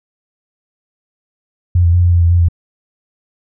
sine tone with pitch steps, 88.3 / 85.1 / 88.4 / 87.6 / 86.5 / 84.8 / 87.3 / 85.1 Hz, F2 / F2 / F2 / F2 / F2 / E2 / F2 / F2, +20 / -44 / +22 / +6 / -16 / +50 / 0 / -44 cents, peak -7 dBFS, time 1.75-2.486 s, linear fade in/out 5 ms, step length 92 ms, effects none

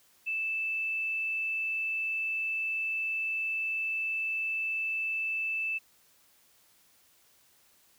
sine tone, 2637 Hz, E7, in tune, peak -29 dBFS, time 0.26-5.79 s, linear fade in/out 20 ms, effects white hiss -64 dBFS RMS until 7.98 s

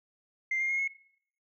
sine tone with pitch steps, 2093 / 2121 / 2149 / 2178 Hz, C7 / C7 / C7 / C#7, 0 / +23 / +46 / -31 cents, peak -26 dBFS, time 0.51-0.878 s, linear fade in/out 5 ms, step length 92 ms, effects noise-tail reverb RT60 0.6 s tail -20 dB re dry + tanh soft clip ceiling -23 dBFS

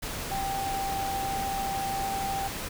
sine tone in noise, 784 Hz, G5, in tune, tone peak -29 dBFS, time 0.31-2.48 s, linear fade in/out 10 ms, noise pink, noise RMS -35 dBFS, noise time 0.02-2.69 s, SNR +3 dB, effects none

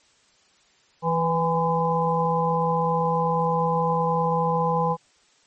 harmonic tone with a mistuned harmonic, 165.2 Hz, E3, 4 cents sharp, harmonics 1 / 3 / 5 / 6, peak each -25 / -25 / -25 / -25 dBFS, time 1.02-4.97 s, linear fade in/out 50 ms, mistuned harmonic 6, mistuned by +42 cents, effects white hiss -60 dBFS RMS until 5.46 s + MP3 32 kbps

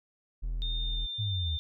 triangle tone, 41.2 Hz, E1, in tune, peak -28 dBFS, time 0.42-1.07 s, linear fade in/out 20 ms
sine tone with pitch glide, 3644 to 3596 Hz, A#7 to A7, -40 to +37 cents, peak -34 dBFS, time 0.62-1.59 s, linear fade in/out 0 ms, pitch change -23 cents, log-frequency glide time 0.73-1.06 s
sine linear sweep, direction down, 110 to 73.42 Hz, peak -29 dBFS, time 1.18-1.58 s, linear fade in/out 20 ms
effects none

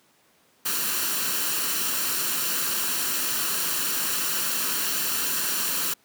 white noise with comb filter, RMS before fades -26 dBFS, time 0.65-5.94 s, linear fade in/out 10 ms, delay 0.7 ms, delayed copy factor +0.55, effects pink hiss -61 dBFS RMS until 6.04 s + high-pass 200 Hz 12 dB/octave

